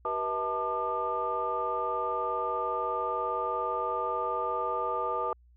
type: tone cluster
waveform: sine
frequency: 383.5 / 483.2 / 641 / 883 / 1201 Hz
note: G4 / B4 / E5 / A5 / D6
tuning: -38 / -38 / -49 / +6 / +38 cents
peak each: -39 / -34 / -37 / -34 / -31 dBFS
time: 0.05-5.33 s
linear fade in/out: 2 ms
effects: tanh soft clip ceiling -18 dBFS + added 60 Hz sine -56 dBFS peak until 5.56 s